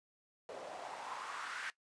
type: noise with band-pass filter sweep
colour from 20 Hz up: white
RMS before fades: -45 dBFS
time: 0.49-1.7 s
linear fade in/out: 0 ms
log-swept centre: 500 to 1700 Hz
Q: 3.1
effects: noise-tail reverb RT60 0.1 s tail -18 dB re dry + resampled to 22050 Hz